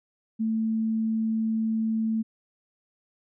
sine tone, 222 Hz, A3, 16 cents sharp, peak -23 dBFS, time 0.39-2.23 s, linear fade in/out 20 ms, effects none

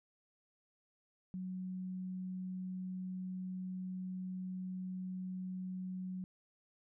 sine tone, 185 Hz, F#3, in tune, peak -39 dBFS, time 1.34-6.24 s, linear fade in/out 0 ms, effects none

